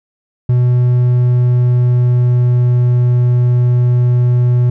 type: tone with pitch glide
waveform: triangle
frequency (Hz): 123.47 to 122.76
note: B2 to B2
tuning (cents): 0 to -10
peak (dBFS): -6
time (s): 0.49-4.7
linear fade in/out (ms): 5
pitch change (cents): -10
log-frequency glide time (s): 0.99-2.83
effects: none